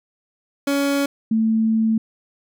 30% pulse / sine tone pair in turn, 280.7 / 222.1 Hz, C#4 / A3, +22 / +16 cents, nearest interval major third, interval 406 cents, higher first, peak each -15 dBFS, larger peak neither, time 0.67-1.06 / 1.31-1.98 s, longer second, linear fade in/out 5 ms, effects none

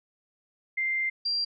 sine tone pair in turn, 2093 / 4742 Hz, C7 / D8, 0 / +16 cents, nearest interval octave + major second, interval 1416 cents, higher second, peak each -25 dBFS, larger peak neither, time 0.77-1.1 / 1.25-1.45 s, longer first, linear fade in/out 10 ms, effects none

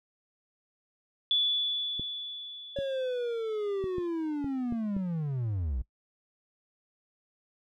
sine tone with exponential decay, 3446 Hz, A7, 37 cents flat, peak -22 dBFS, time 1.31-4.07 s, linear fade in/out 1 ms, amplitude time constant 600 ms
clicks, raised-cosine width 3 ms, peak -25 dBFS, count 7, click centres 1.996 / 2.788 / 3.841 / 3.983 / 4.444 / 4.724 / 4.966 s
triangle linear sweep, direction down, 560 to 54.2 Hz, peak -27 dBFS, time 2.76-5.82 s, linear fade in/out 5 ms
effects noise-tail reverb RT60 0.1 s tail -20 dB re dry

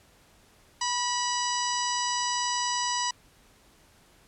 harmonic tone with a mistuned harmonic, 981 Hz, B5, 12 cents flat, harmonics 1 / 2 / 3 / 4 / 5 / 6 / 7 / 8, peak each -29 / -36 / -36 / -39 / -34 / -34 / -44 / -37 dBFS, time 0.81-3.11 s, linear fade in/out 5 ms, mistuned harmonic 2, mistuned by -27 cents, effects pink hiss -59 dBFS RMS until 4.27 s + low-pass 12000 Hz 12 dB/octave

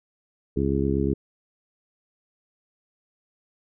harmonic tone, 68.4 Hz, C#2, 23 cents flat, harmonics 1 / 2 / 3 / 4 / 5 / 6, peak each -28 / -28 / -28 / -28 / -28 / -28 dBFS, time 0.56-1.14 s, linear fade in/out 10 ms, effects none

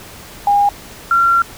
sine tone pair in turn, 812 / 1371.5 Hz, G#5 / F6, -39 / -32 cents, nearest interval major sixth, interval 907 cents, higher second, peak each -9 dBFS, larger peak neither, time 0.47-0.69 / 1.11-1.42 s, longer second, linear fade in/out 2 ms, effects pink hiss -36 dBFS RMS until 1.57 s

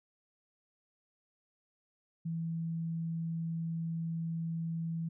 sine tone, 164.81 Hz, E3, in tune, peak -33 dBFS, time 2.25-5.09 s, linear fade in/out 10 ms, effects none

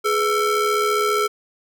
square ring-modulated tone, 455.7 Hz, A#4, 39 cents flat, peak -15 dBFS, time 0.04-1.28 s, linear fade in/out 20 ms, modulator 874 Hz, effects none

